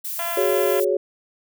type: noise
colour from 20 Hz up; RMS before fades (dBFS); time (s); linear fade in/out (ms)
violet; -29; 0.04-0.85; 10
type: harmonic tone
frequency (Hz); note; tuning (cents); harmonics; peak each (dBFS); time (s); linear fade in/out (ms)
340.5; F4; -44; 2 / 3 / 4 / 5 / 6 / 7 / 8 / 9 / 10; -29 / -33 / -35 / -37 / -39 / -40 / -41 / -42 / -43; 0.19-0.8; 2
type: chord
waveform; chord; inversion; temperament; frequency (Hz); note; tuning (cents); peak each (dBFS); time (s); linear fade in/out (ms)
sine; F# suspended second; none; equal with one note detuned; 370 / 415.3 / 557.9; F#4 / G#4 / C#5; 0 / 0 / +11; -22; 0.37-0.97; 5
effects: none